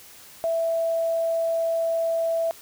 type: tone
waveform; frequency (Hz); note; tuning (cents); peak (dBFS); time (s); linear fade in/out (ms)
sine; 661; E5; +5; -21; 0.44-2.51; 0
effects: white hiss -47 dBFS RMS until 2.61 s